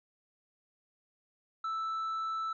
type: tone with tanh clipping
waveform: sine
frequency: 1318.5 Hz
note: E6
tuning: in tune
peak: -33 dBFS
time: 1.64-2.53 s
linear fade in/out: 5 ms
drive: 3 dB
effects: none